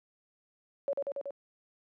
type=tone with echo; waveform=sine; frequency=560 Hz; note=C#5; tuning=18 cents sharp; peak=-27 dBFS; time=0.88-0.93 s; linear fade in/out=0 ms; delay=94 ms; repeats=4; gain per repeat=-2 dB; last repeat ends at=1.306 s; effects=high-pass 300 Hz 12 dB/octave